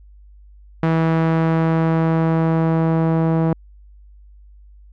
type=tone with low-pass filter sweep; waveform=sawtooth; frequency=162.6 Hz; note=E3; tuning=23 cents flat; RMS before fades=-17 dBFS; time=0.83-3.53 s; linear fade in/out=2 ms; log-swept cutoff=1800 to 860 Hz; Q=0.82; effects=added 50 Hz sine -42 dBFS peak until 4.92 s